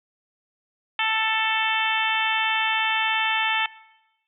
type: harmonic tone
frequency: 441.4 Hz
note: A4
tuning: 5 cents sharp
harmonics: 2 / 3 / 4 / 5 / 6 / 7 / 8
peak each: -27 / -30 / -28 / -28 / -27 / -28 / -33 dBFS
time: 0.99-3.66 s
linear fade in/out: 2 ms
effects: noise-tail reverb RT60 1.0 s tail -21 dB re dry